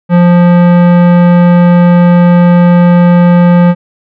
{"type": "tone with tanh clipping", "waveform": "sine", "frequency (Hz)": 175.2, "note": "F3", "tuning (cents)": 6, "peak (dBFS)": -4, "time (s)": [0.09, 3.75], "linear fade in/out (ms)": 50, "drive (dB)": 18, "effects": []}